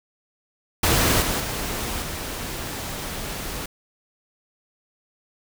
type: noise with level steps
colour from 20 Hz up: pink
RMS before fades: -19 / -24 / -28 / -31 dBFS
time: 0.83-3.66 s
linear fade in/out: 5 ms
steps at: 1.22 / 1.4 / 2.02 s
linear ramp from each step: 2 ms
effects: none